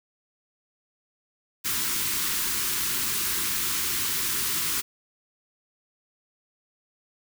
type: band-stop noise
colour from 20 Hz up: white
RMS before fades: -27 dBFS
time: 1.64-4.82 s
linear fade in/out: 20 ms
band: 420 to 960 Hz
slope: 48 dB/octave
effects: none